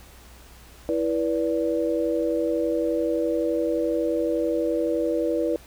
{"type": "tone cluster", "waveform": "sine", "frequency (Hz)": [329.4, 487.3, 579], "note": ["E4", "B4", "D5"], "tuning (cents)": [-1, -23, -25], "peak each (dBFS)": [-25, -25, -27], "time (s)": [0.89, 5.56], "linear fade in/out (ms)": 0, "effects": ["added 60 Hz sine -48 dBFS peak until 5.66 s", "pink hiss -50 dBFS RMS until 5.66 s"]}